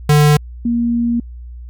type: tone pair in turn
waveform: square / sine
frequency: 148.6 / 235.9 Hz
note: D3 / A#3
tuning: +21 / +21 cents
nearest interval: minor sixth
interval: 800 cents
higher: second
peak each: -8 / -13 dBFS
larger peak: first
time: 0.09-0.37 / 0.65-1.2 s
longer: second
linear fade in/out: 5 ms
effects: added 60 Hz sine -29 dBFS peak until 1.69 s